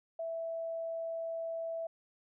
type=tone; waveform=sine; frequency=659.3 Hz; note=E5; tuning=in tune; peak=-35 dBFS; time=0.19-1.87 s; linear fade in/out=5 ms; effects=none